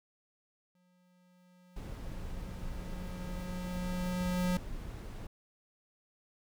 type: tone with exponential growth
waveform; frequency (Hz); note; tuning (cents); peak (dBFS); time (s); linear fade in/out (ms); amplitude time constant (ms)
square; 180.3; F#3; -45; -29; 0.75-4.57; 2; 830
type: noise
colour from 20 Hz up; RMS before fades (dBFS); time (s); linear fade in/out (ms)
brown; -41; 1.76-5.27; 5
effects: none